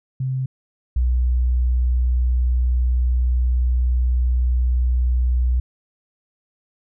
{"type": "tone pair in turn", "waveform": "sine", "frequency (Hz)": [130.81, 61.73], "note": ["C3", "B1"], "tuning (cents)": [0, 0], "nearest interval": "octave + minor second", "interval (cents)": 1300, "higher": "first", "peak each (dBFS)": [-20, -15], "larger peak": "second", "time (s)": [[0.2, 0.46], [0.96, 5.6]], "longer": "second", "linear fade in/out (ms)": 5, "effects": []}